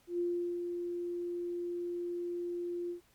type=tone with ADSR envelope; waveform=sine; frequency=349.2 Hz; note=F4; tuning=in tune; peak=-29 dBFS; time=0.07-3.01 s; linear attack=120 ms; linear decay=400 ms; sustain=-5 dB; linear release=110 ms; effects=pink hiss -67 dBFS RMS until 3.14 s + MP3 96 kbps